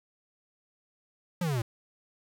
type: exponential sweep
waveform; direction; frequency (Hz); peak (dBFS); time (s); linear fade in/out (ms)
square; down; 185 to 109.2; -28; 1.41-1.62; 5
effects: 9-bit